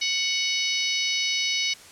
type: harmonic tone with a mistuned harmonic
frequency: 740 Hz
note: F#5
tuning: in tune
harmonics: 3 / 4 / 5 / 6 / 7 / 8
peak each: -28 / -29 / -30 / -31 / -31 / -32 dBFS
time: 0.01-1.74 s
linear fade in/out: 10 ms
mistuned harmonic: 5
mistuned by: +40 cents
effects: white hiss -47 dBFS RMS until 1.91 s + low-pass 9000 Hz 12 dB/octave